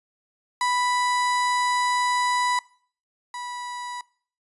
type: tone pair in turn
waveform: 35% pulse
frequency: 987.8 / 979.8 Hz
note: B5 / B5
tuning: 0 / -14 cents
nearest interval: unison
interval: 14 cents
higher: first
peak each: -19 / -30 dBFS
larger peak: first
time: 0.61-2.59 / 3.34-4.01 s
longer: first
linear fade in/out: 2 ms
effects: noise-tail reverb RT60 0.5 s tail -22 dB re dry + resampled to 24000 Hz